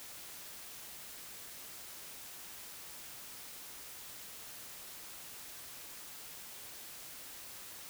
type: silence
effects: white hiss -49 dBFS RMS until 7.89 s